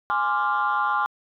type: chord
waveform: sine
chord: D half-diminished seventh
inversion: second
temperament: equal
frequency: 830.6 / 1046.5 / 1174.7 / 1396.9 Hz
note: Ab5 / C6 / D6 / F6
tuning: 0 / 0 / 0 / 0 cents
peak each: -25 dBFS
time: 0.1-1.06 s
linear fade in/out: 0 ms
effects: tanh soft clip ceiling -14 dBFS